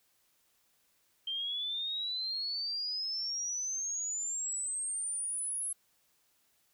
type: exponential sweep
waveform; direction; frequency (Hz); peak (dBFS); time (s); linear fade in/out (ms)
sine; up; 3136 to 10880; -33; 1.27-5.73; 5
effects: white hiss -72 dBFS RMS until 6.73 s